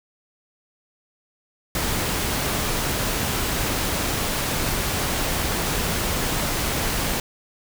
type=noise; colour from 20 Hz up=pink; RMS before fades=-24 dBFS; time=1.75-7.2 s; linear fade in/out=2 ms; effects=none